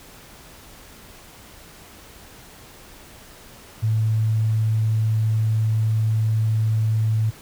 sine tone, 110 Hz, A2, in tune, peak -17 dBFS, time 3.82-7.31 s, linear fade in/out 20 ms, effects pink hiss -45 dBFS RMS until 7.41 s

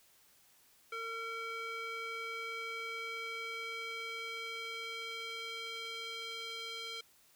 square tone with band-pass filter sweep, 455.4 Hz, A#4, 40 cents flat, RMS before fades -42 dBFS, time 0.92-7.01 s, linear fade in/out 5 ms, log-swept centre 1800 to 3400 Hz, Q 2.1, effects white hiss -66 dBFS RMS until 7.35 s

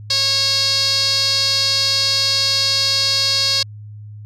sawtooth tone with band-pass filter, 547 Hz, C#5, 23 cents flat, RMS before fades -17 dBFS, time 0.1-3.63 s, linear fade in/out 5 ms, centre 4600 Hz, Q 7.2, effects added 105 Hz sine -32 dBFS peak until 4.25 s

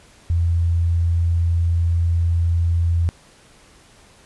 sine tone, 84.7 Hz, E2, 48 cents sharp, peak -15 dBFS, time 0.3-3.09 s, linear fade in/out 0 ms, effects pink hiss -50 dBFS RMS until 4.25 s + resampled to 24000 Hz

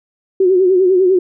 sine tone with vibrato, 371.2 Hz, F#4, 6 cents sharp, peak -8 dBFS, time 0.4-1.19 s, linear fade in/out 5 ms, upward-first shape sine, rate 10 Hz, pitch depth 72 cents each way, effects none

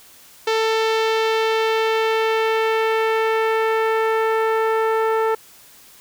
sawtooth tone with low-pass filter sweep, 444.3 Hz, A4, 17 cents sharp, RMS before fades -19 dBFS, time 0.47-5.35 s, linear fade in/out 5 ms, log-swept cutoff 4500 to 1400 Hz, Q 1.2, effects white hiss -47 dBFS RMS until 6 s

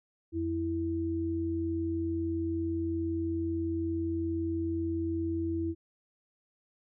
sine tone pair together, 87.3 / 329.6 Hz, F2 / E4, 0 / 0 cents, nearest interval octave + major seventh, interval 2300 cents, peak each -35 / -30 dBFS, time 0.32-5.75 s, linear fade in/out 50 ms, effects none

